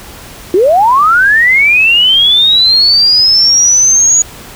sine linear sweep, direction up, 337.3 to 6800 Hz, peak -4 dBFS, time 0.54-4.22 s, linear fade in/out 2 ms, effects pink hiss -31 dBFS RMS until 4.55 s

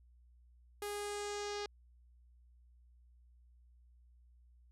sawtooth tone with low-pass filter sweep, 411.2 Hz, G#4, 17 cents flat, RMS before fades -41 dBFS, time 0.82-1.66 s, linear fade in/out 2 ms, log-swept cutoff 12000 to 5000 Hz, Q 2.3, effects added 60 Hz sine -61 dBFS peak until 4.71 s

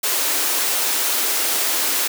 white high-pass noise, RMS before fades -20 dBFS, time 0.03-2.08 s, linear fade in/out 10 ms, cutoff 260 Hz, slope 48 dB/octave, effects none

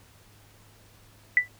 sine tone with exponential decay, 1981 Hz, B6, 5 cents sharp, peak -12 dBFS, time 1.37-1.48 s, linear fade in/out 1 ms, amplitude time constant 23 ms, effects added 104 Hz sine -57 dBFS peak until 1.59 s + pink hiss -57 dBFS RMS until 1.59 s

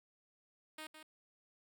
5% pulse tone with echo, 311.1 Hz, D#4, in tune, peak -34 dBFS, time 0.78-0.87 s, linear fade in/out 5 ms, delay 160 ms, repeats 1, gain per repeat -8 dB, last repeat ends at 1.03 s, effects none

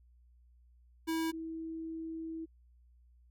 square / sine tone pair in turn, 324.5 / 324.5 Hz, E4 / E4, -27 / -27 cents, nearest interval unison, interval 0 cents, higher neither, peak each -32 / -38 dBFS, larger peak first, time 1.07-1.32 / 1.32-2.46 s, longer second, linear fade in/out 20 ms, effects added 60 Hz sine -60 dBFS peak until 3.3 s

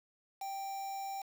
triangle tone with quantisation, 784 Hz, G5, in tune, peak -36 dBFS, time 0.41-1.22 s, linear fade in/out 5 ms, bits 8, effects none

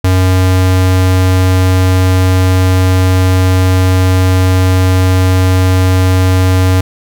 square tone, 92.7 Hz, F#2, 4 cents sharp, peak -7 dBFS, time 0.04-6.81 s, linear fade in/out 5 ms, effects none

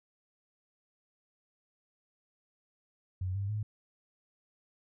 sine tone with pitch steps, 92.5 / 99.14 / 106.25 Hz, F#2 / G2 / G#2, 0 / +20 / +40 cents, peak -31 dBFS, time 3.21-3.63 s, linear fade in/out 5 ms, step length 140 ms, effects none

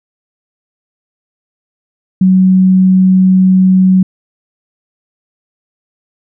sine tone, 186.9 Hz, F#3, 18 cents sharp, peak -4 dBFS, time 2.21-4.03 s, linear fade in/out 5 ms, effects none

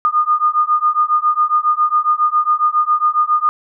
sine beating tone pair, 1218 / 1225.3 Hz, D#6 / D#6, -37 / -27 cents, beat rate 7.3 Hz, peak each -15 dBFS, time 0.05-3.49 s, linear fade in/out 0 ms, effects none

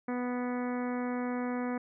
harmonic tone, 246.9 Hz, B3, in tune, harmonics 1 / 2 / 3 / 4 / 5 / 6 / 7 / 8 / 9, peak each -32 / -38 / -42 / -44 / -46 / -48 / -49 / -50 / -51 dBFS, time 0.08-1.78 s, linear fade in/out 5 ms, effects none

